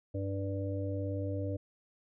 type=harmonic tone; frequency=98 Hz; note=G2; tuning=in tune; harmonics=1 / 3 / 5 / 6; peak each=-34 / -39 / -41 / -42 dBFS; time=0.14-1.57 s; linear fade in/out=10 ms; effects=none